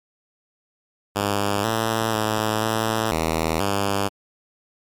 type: tone with pitch steps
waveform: 5% pulse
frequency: 101.7 / 111.8 / 108.5 / 110.8 / 80.6 / 99.8 Hz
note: G#2 / A2 / A2 / A2 / E2 / G2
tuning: -36 / +28 / -24 / +13 / -38 / +32 cents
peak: -9 dBFS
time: 1.15-4.09 s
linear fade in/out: 20 ms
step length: 490 ms
effects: MP3 96 kbps